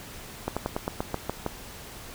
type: slowing click train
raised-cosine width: 1 ms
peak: -13 dBFS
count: 9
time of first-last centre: 0.48-1.463 s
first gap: 86 ms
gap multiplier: 1.1
effects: pink hiss -43 dBFS RMS until 2.14 s

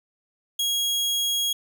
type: tone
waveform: sawtooth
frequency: 3300 Hz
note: G#7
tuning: 12 cents flat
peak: -19 dBFS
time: 0.59-1.53 s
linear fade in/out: 5 ms
effects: none

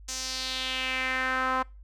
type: tone with band-pass filter sweep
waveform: sawtooth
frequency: 259.3 Hz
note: C4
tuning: 15 cents flat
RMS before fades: -30 dBFS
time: 0.08-1.63 s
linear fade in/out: 10 ms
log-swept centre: 6500 to 1100 Hz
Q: 2.8
effects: noise-tail reverb RT60 0.3 s tail -24 dB re dry + added 50 Hz sine -45 dBFS peak until 1.83 s

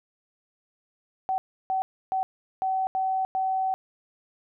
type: tone bursts at uneven times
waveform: sine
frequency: 760 Hz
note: F#5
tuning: 46 cents sharp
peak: -23 dBFS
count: 6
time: 1.29-1.38 / 1.7-1.82 / 2.12-2.23 / 2.62-2.87 / 2.95-3.25 / 3.35-3.74 s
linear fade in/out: 0 ms
effects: none

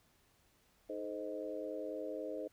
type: harmonic tone with a mistuned harmonic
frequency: 103.83 Hz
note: G#2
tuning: in tune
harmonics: 3 / 4 / 5 / 6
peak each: -45 / -45 / -43 / -45 dBFS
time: 0.89-2.48 s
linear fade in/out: 10 ms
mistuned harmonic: 4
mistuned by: +55 cents
effects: pink hiss -71 dBFS RMS until 2.52 s

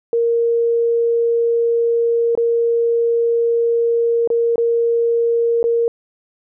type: tone with dropouts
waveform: sine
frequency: 466.2 Hz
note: A#4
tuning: in tune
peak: -13 dBFS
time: 0.13-5.88 s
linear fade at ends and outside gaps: 1 ms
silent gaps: 2.352-2.375 / 4.275-4.302 / 4.558-4.58 / 5.629-5.64 s
effects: none

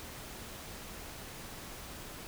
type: silence
effects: pink hiss -46 dBFS RMS until 2.27 s

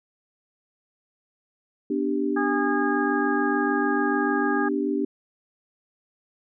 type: chord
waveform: sine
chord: G major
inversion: first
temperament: equal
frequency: 246.9 / 293.7 / 392 Hz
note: B3 / D4 / G4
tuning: 0 / 0 / 0 cents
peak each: -28 / -25 / -27 dBFS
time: 1.9-5.05 s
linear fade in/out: 5 ms
type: harmonic tone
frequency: 409 Hz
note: G#4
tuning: 26 cents flat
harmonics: 2 / 3 / 4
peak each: -29 / -30 / -28 dBFS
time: 2.36-4.69 s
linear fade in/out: 10 ms
effects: none

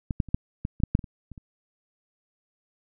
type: clicks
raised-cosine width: 5 ms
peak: -15 / -10 / -28 / -10 / -16 / -22 / -7 / -6 / -23 / -26 / -28 / -30 dBFS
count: 12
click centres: 0.108 / 0.202 / 0.287 / 0.345 / 0.651 / 0.802 / 0.836 / 0.951 / 0.992 / 1.042 / 1.317 / 1.378 s
effects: none

